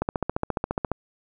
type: click train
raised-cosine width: 1 ms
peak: -10 dBFS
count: 14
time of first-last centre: 0.02-0.917 s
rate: 14.5 Hz
effects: none